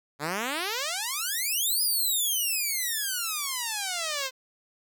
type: exponential two-way sweep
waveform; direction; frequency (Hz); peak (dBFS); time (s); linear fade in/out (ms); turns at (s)
5% pulse; up then down; 137.8 to 5040 to 509; -17; 0.19-4.31; 50; 1.82
effects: none